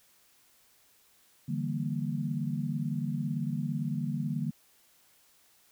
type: chord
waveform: sine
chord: E half-diminished seventh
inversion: third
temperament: equal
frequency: 146.83 / 164.81 / 196 / 233.1 Hz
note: D3 / E3 / G3 / Bb3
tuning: 0 / 0 / 0 / 0 cents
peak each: -33 / -36 / -37 / -35 dBFS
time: 1.48-4.51 s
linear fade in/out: 10 ms
effects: white hiss -64 dBFS RMS until 5.71 s